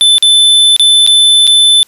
square tone with dropouts, 3520 Hz, A7, in tune, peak -4 dBFS, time 0.01-1.83 s, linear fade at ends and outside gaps 0 ms, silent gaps 0.182-0.225 / 0.764-0.796 / 1.065-1.074 / 1.469-1.475 s, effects white hiss -48 dBFS RMS until 1.87 s + resampled to 32000 Hz

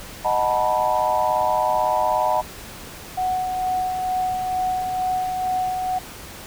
sine chord, B dominant seventh, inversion first, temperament equal with one note detuned, 622.3 / 740 / 880 / 976.4 Hz, D#5 / F#5 / A5 / B5, 0 / 0 / 0 / -20 cents, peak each -23 dBFS, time 0.24-2.42 s, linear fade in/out 20 ms
sine tone with tremolo, 740 Hz, F#5, in tune, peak -19 dBFS, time 3.17-5.99 s, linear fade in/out 10 ms, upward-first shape sine, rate 2.2 Hz, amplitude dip 35%
effects pink hiss -38 dBFS RMS until 6.46 s

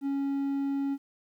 triangle tone, 277.2 Hz, C#4, in tune, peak -25 dBFS, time 0.01-0.98 s, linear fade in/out 50 ms, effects 11-bit

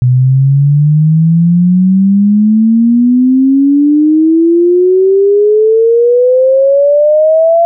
sine exponential sweep, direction up, 123.47 to 683 Hz, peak -4 dBFS, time 0.02-7.65 s, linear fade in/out 0 ms, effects none

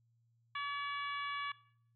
harmonic tone, 570 Hz, C#5, 48 cents sharp, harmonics 2 / 3 / 4 / 5 / 6 / 7, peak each -39 / -43 / -45 / -49 / -49 / -60 dBFS, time 0.55-1.52 s, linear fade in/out 5 ms, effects noise-tail reverb RT60 0.6 s tail -19 dB re dry + added 116 Hz sine -70 dBFS peak until 1.95 s

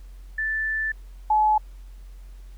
sine tone pair in turn, 1760 / 855.4 Hz, A6 / A5, 0 / -49 cents, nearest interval octave, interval 1249 cents, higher first, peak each -23 / -16 dBFS, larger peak second, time 0.38-0.92 / 1.3-1.58 s, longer first, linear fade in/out 5 ms, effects added 45 Hz sine -39 dBFS peak until 2.57 s + pink hiss -60 dBFS RMS until 2.57 s

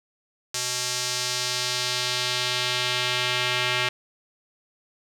square tone with band-pass filter sweep, 124.5 Hz, B2, 14 cents sharp, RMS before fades -26 dBFS, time 0.54-3.89 s, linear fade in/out 5 ms, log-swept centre 6300 to 2700 Hz, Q 1.5, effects 8-bit

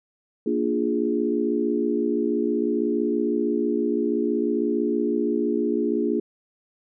sine chord, Bb dominant seventh, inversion none, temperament equal, 233.1 / 293.7 / 349.2 / 415.3 Hz, Bb3 / D4 / F4 / Ab4, 0 / 0 / 0 / 0 cents, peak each -26 dBFS, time 0.46-6.2 s, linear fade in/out 5 ms, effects none

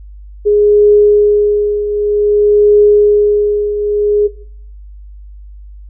sine tone with tremolo, 415.3 Hz, G#4, in tune, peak -3 dBFS, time 0.45-4.28 s, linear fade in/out 20 ms, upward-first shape triangle, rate 0.53 Hz, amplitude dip 70%, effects noise-tail reverb RT60 0.6 s tail -18 dB re dry + added 50 Hz sine -30 dBFS peak until 5.89 s

